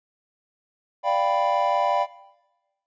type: chord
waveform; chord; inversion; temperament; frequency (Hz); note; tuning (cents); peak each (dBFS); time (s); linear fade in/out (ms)
triangle; G dominant seventh; second; equal; 587.3 / 698.5 / 784 / 987.8; D5 / F5 / G5 / B5; 0 / 0 / 0 / 0; -23; 1.03-2.07; 50
effects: noise-tail reverb RT60 1.0 s tail -17 dB re dry + resampled to 16000 Hz